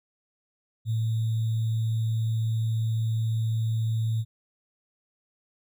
sine tone with sample-and-hold, 111.8 Hz, A2, 28 cents sharp, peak -23 dBFS, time 0.85-4.25 s, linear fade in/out 50 ms, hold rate 3675 Hz, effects none

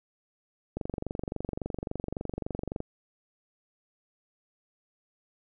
click train, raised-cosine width 2 ms, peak -19 dBFS, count 49, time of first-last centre 0.77-2.804 s, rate 23.6 Hz, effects none

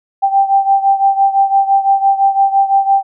sine beating tone pair, 784 / 789.9 Hz, G5 / G5, 0 / +13 cents, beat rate 5.9 Hz, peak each -10 / -14 dBFS, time 0.22-3.03 s, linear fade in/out 20 ms, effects none

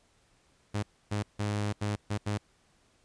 sawtooth tone bursts at uneven times, 103.83 Hz, G#2, in tune, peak -25 dBFS, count 6, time 0.74-0.83 / 1.11-1.23 / 1.39-1.73 / 1.81-1.96 / 2.1-2.18 / 2.26-2.38 s, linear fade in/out 10 ms, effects pink hiss -67 dBFS RMS until 3.04 s + resampled to 22050 Hz

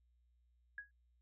sine tone with exponential decay, 1661.2 Hz, G#6, in tune, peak -40 dBFS, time 0.78-0.91 s, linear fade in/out 2 ms, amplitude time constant 27 ms, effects added 60 Hz sine -70 dBFS peak until 1.21 s

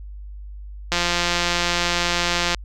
click train, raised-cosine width 0.2 ms, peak -3 dBFS, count 284, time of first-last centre 0.92-2.546 s, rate 174 Hz, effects added 50 Hz sine -33 dBFS peak until 2.64 s

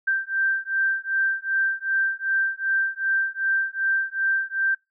sine beating tone pair, 1568 / 1570.6 Hz, G6 / G6, 0 / +3 cents, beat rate 2.6 Hz, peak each -24 dBFS, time 0.07-4.75 s, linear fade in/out 10 ms, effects noise-tail reverb RT60 0.2 s tail -23 dB re dry

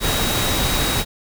sine tone in noise, 3810 Hz, A#7, 37 cents sharp, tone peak -26 dBFS, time 0-1.05 s, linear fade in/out 50 ms, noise pink, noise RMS -20 dBFS, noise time 0-1.05 s, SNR -9 dB, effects none

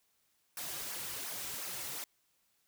white noise with flanger, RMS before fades -41 dBFS, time 0.57-2.04 s, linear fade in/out 2 ms, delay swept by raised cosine 0.25 to 4.75 ms, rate 2.8 Hz, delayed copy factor -0.65, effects white hiss -75 dBFS RMS until 2.67 s

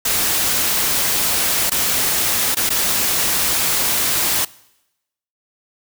white noise with dropouts, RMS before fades -18 dBFS, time 0.05-4.45 s, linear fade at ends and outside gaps 5 ms, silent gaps 1.698-1.716 / 2.548-2.568 / 2.693-2.702 s, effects noise-tail reverb RT60 0.9 s tail -22 dB re dry

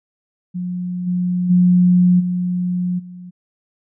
sine tone with level steps, 179.3 Hz, F3, 46 cents sharp, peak -21 / -16 / -9 / -17 / -32 dBFS, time 0.54-3.31 s, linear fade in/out 20 ms, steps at 1.06 / 1.49 / 2.19 / 2.98 s, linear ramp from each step 20 ms, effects none

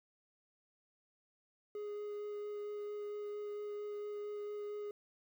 triangle tone with vibrato, 415.3 Hz, G#4, in tune, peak -38 dBFS, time 1.75-4.91 s, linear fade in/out 2 ms, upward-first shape sine, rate 4.4 Hz, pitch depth 8 cents each way, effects 11-bit

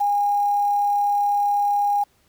sine tone with quantisation, 816 Hz, G#5, 31 cents flat, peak -17 dBFS, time 0-2.04 s, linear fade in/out 10 ms, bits 7, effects pink hiss -62 dBFS RMS until 2.28 s

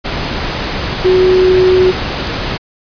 sine tone in noise, 370 Hz, F#4, in tune, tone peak -6 dBFS, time 1.04-1.92 s, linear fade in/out 20 ms, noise pink, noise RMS -18 dBFS, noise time 0.04-2.58 s, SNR +9 dB, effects resampled to 11025 Hz

